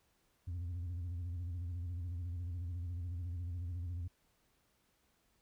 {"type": "tone with vibrato", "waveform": "sine", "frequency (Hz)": 87.31, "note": "F2", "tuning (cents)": 0, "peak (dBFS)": -35, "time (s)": [0.47, 4.08], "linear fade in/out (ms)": 10, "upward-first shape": "square", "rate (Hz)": 14, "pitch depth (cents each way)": 67, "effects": ["tanh soft clip ceiling -37 dBFS", "pink hiss -75 dBFS RMS until 5.41 s"]}